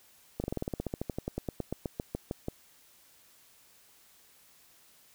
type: slowing click train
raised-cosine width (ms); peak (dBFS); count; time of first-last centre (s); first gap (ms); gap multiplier
2; -19; 24; 0.4-2.484; 39; 1.07
effects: white hiss -61 dBFS RMS until 5.14 s